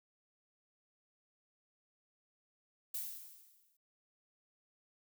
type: noise with exponential decay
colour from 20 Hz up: violet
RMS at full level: -38 dBFS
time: 2.94-3.77 s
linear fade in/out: 5 ms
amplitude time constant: 180 ms
effects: none